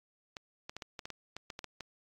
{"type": "clicks", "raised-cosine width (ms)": 0.2, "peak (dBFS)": -24, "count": 12, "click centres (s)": [0.368, 0.695, 0.766, 0.822, 0.992, 1.055, 1.103, 1.366, 1.502, 1.591, 1.643, 1.807], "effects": ["AAC 48 kbps"]}